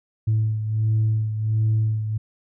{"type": "beating tone pair", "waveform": "sine", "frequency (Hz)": [109.1, 110.5], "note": ["A2", "A2"], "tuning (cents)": [-14, 8], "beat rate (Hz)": 1.4, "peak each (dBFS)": [-18, -25], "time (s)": [0.27, 2.18], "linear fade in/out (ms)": 10, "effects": ["tanh soft clip ceiling -14 dBFS"]}